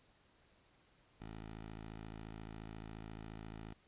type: tone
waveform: 10% pulse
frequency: 54.3 Hz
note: A1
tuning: 22 cents flat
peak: -39 dBFS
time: 1.2-3.74 s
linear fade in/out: 10 ms
effects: pink hiss -70 dBFS RMS until 3.87 s + resampled to 8000 Hz